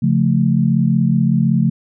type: chord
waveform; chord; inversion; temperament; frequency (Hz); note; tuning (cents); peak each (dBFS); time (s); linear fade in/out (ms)
sine; Db augmented; none; equal; 138.59 / 174.61 / 220; Db3 / F3 / A3; 0 / 0 / 0; -16; 0.02-1.7; 10
effects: none